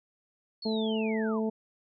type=linear sweep; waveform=sine; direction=down; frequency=4435 to 908 Hz; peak=-37 dBFS; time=0.62-1.4 s; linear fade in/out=5 ms
type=harmonic tone; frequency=219.7 Hz; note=A3; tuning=2 cents flat; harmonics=1 / 2 / 3 / 4; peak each=-28 / -31 / -38 / -42 dBFS; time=0.65-1.5 s; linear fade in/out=10 ms
effects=MP3 64 kbps